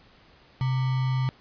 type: tone with sample-and-hold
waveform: sine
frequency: 129.9 Hz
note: C3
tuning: 12 cents flat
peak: -22 dBFS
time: 0.61-1.29 s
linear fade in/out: 0 ms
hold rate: 1050 Hz
effects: pink hiss -56 dBFS RMS until 1.4 s + resampled to 11025 Hz